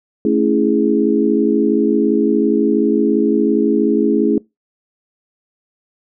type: chord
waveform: sine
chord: A major seventh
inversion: none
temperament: equal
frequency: 220 / 277.2 / 329.6 / 415.3 Hz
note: A3 / C#4 / E4 / G#4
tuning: 0 / 0 / 0 / 0 cents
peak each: -17 dBFS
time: 0.25-4.38 s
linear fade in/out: 2 ms
effects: noise-tail reverb RT60 0.2 s tail -23 dB re dry